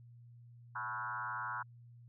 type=tone with frequency modulation; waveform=sine; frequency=1213 Hz; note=D#6; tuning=44 cents flat; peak=-37 dBFS; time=0.75-1.63 s; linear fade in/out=10 ms; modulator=114 Hz; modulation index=2.8; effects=added 119 Hz sine -54 dBFS peak until 2.08 s